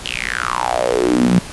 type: tone with high-pass filter sweep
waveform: sawtooth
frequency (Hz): 61.3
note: B1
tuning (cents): -12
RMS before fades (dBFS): -17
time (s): 0.05-1.39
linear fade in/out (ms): 5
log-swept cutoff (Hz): 3100 to 170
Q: 6.8
effects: pink hiss -32 dBFS RMS until 1.52 s + resampled to 24000 Hz